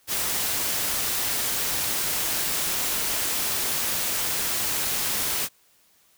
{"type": "noise", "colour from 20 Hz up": "white", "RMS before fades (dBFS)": -26, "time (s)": [0.07, 5.49], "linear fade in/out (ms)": 50, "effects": ["white hiss -61 dBFS RMS until 6.17 s"]}